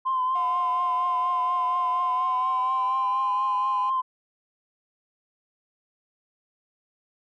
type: tone with vibrato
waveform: sine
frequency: 1033 Hz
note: C6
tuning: 22 cents flat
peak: -21 dBFS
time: 0.05-4.02 s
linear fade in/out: 20 ms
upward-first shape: triangle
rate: 4.2 Hz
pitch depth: 44 cents each way
type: tone with pitch glide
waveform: triangle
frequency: 720 to 822.3 Hz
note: F#5 to G#5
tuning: -47 to -17 cents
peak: -29 dBFS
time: 0.35-3.9 s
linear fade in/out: 5 ms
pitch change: +230 cents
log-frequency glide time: 2-3.39 s
effects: tanh soft clip ceiling -17 dBFS